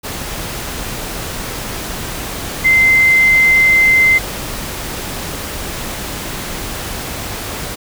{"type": "tone in noise", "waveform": "sine", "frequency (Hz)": 2075, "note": "C7", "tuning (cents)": -15, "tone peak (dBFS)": -7, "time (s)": [2.64, 4.19], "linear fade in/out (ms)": 20, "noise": "pink", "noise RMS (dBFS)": -24, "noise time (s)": [0.03, 7.76], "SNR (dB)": 14, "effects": []}